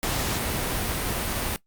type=noise; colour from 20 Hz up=pink; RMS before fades=-27 dBFS; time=0.03-1.56 s; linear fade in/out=0 ms; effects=noise-tail reverb RT60 0.1 s tail -19 dB re dry + Opus 48 kbps